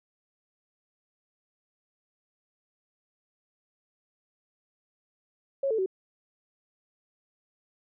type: tone with pitch steps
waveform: sine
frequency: 548 / 442.9 / 378.1 Hz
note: C#5 / A4 / F#4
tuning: -20 / +11 / +38 cents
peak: -24 dBFS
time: 5.63-5.861 s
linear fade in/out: 5 ms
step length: 77 ms
effects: none